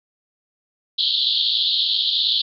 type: band-pass noise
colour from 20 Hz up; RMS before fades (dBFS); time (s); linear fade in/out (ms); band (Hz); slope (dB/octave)
pink; -20; 0.98-2.42; 10; 3200 to 4400; 96
effects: none